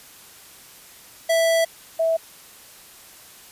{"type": "tone pair in turn", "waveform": ["square", "sine"], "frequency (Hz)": [659.3, 653.6], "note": ["E5", "E5"], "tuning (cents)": [0, -15], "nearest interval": "unison", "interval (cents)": 15, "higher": "first", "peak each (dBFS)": -17, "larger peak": "neither", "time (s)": [[1.29, 1.65], [1.99, 2.17]], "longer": "first", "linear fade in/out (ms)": 10, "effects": ["white hiss -46 dBFS RMS until 3.51 s", "resampled to 32000 Hz"]}